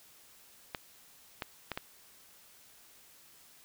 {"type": "clicks", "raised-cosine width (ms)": 0.3, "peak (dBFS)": -19, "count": 4, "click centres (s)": [0.748, 1.422, 1.717, 1.775], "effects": ["white hiss -59 dBFS RMS until 3.64 s"]}